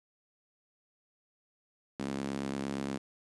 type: tone with high-pass filter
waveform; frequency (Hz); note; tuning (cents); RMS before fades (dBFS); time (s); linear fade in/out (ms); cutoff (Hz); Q
sawtooth; 68.7; C#2; -15; -36; 1.99-2.98; 10; 230; 2.3
effects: resampled to 22050 Hz + 10-bit